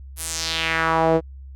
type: tone with band-pass filter sweep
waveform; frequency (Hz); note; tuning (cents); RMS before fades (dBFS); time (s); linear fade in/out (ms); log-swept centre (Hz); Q
sawtooth; 162.7; E3; -22; -21; 0.16-1.21; 50; 12000 to 450; 2.3
effects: added 67 Hz sine -36 dBFS peak until 1.55 s